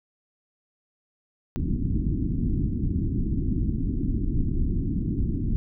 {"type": "low-pass noise", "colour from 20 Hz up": "pink", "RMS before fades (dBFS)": -25, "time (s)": [1.56, 5.56], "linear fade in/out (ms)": 0, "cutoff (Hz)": 320, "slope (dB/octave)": 48, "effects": []}